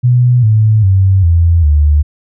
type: tone with pitch steps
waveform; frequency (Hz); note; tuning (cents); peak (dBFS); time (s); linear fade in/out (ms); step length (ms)
sine; 123.4 / 108.67 / 95.71 / 84.28 / 74.23; B2 / A2 / G2 / E2 / D2; -1 / -21 / -41 / +39 / +19; -5; 0.03-2.03; 20; 400
effects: none